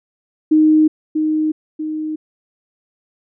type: tone with echo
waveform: sine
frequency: 310.1 Hz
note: D#4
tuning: 6 cents flat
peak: -8 dBFS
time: 0.51-0.88 s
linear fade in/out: 10 ms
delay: 640 ms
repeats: 2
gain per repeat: -6 dB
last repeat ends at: 2.16 s
effects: none